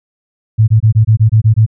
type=tone bursts; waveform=sine; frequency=110 Hz; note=A2; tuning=in tune; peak=-4 dBFS; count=9; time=0.58-1.664 s; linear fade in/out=20 ms; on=100 ms; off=23 ms; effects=none